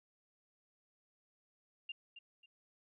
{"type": "tone with echo", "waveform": "sine", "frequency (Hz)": 2794, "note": "F7", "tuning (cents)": 0, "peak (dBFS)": -40, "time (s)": [1.89, 1.92], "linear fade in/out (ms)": 5, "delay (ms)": 270, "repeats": 2, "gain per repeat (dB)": -10, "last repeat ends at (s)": 2.46, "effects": []}